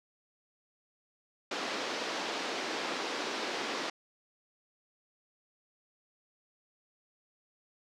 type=band-pass noise; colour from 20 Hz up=pink; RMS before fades=-36 dBFS; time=1.51-3.9 s; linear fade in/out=5 ms; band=280 to 5500 Hz; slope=24 dB/octave; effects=none